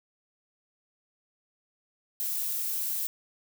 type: noise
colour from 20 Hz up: violet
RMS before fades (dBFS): -31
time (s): 2.2-3.07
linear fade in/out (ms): 0
effects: none